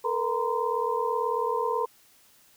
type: tone cluster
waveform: sine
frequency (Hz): 444 / 482.3 / 937 / 1025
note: A4 / B4 / A#5 / C6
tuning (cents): +16 / -41 / +9 / -36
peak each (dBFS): -30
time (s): 0.04-1.86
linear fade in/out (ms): 10
effects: white hiss -59 dBFS RMS until 2.56 s